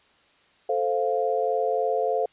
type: chord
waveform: sine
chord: F major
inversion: first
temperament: equal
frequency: 440 / 523.3 / 698.5 Hz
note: A4 / C5 / F5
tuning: 0 / 0 / 0 cents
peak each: -26 dBFS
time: 0.69-2.26 s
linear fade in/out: 5 ms
effects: white hiss -60 dBFS RMS until 2.32 s + resampled to 8000 Hz